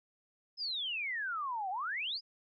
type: exponential two-way sweep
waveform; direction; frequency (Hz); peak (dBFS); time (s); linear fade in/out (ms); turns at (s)
sine; down then up; 5220 to 723 to 5220; -34; 0.57-2.21; 50; 1.7
effects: none